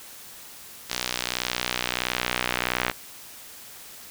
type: tone with band-pass filter sweep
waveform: sawtooth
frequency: 61.5 Hz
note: B1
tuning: 7 cents flat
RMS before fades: -29 dBFS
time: 0.89-2.92 s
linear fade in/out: 20 ms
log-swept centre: 4900 to 2100 Hz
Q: 1
effects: white hiss -44 dBFS RMS until 4.1 s